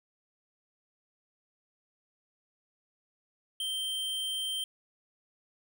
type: tone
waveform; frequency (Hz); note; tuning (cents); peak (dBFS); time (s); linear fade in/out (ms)
square; 3136; G7; 0; -32; 3.6-4.64; 2
effects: none